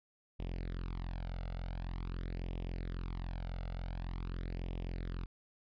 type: tone with flanger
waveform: sawtooth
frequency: 43.65 Hz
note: F1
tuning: in tune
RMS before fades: -40 dBFS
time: 0.39-5.26 s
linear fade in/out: 10 ms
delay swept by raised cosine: 0.34 to 1.44 ms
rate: 0.46 Hz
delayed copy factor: +0.75
effects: resampled to 11025 Hz